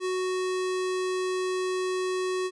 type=tone; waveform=square; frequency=370 Hz; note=F#4; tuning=in tune; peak=-27 dBFS; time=0-2.51 s; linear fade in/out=50 ms; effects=resampled to 22050 Hz